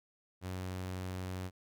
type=tone; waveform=sawtooth; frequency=92.4 Hz; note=F#2; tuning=2 cents flat; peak=-34 dBFS; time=0.41-1.51 s; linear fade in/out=50 ms; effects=none